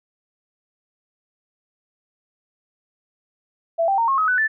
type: tone with pitch steps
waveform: sine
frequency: 666 / 782.9 / 920.4 / 1081.9 / 1271.8 / 1495.1 / 1757.6 Hz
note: E5 / G5 / A#5 / C#6 / D#6 / F#6 / A6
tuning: +18 / -2 / -22 / -42 / +38 / +18 / -2 cents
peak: -16 dBFS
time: 3.78-4.48 s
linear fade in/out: 20 ms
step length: 100 ms
effects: none